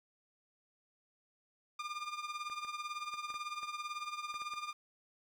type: tone with tremolo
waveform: sawtooth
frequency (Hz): 1205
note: D6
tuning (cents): +44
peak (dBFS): -32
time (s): 1.79-4.73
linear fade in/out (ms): 5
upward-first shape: triangle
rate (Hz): 18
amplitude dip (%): 80
type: clicks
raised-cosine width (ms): 0.5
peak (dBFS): -40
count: 9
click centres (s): 2.499 / 2.648 / 3.14 / 3.303 / 3.342 / 3.631 / 4.342 / 4.419 / 4.537
effects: low-pass 6000 Hz 12 dB/octave + 11-bit